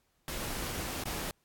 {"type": "noise with dropouts", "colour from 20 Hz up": "pink", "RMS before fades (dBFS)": -37, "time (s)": [0.28, 1.31], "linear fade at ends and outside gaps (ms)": 1, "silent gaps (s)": [1.038, 1.056], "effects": ["pink hiss -74 dBFS RMS until 1.44 s", "AAC 64 kbps"]}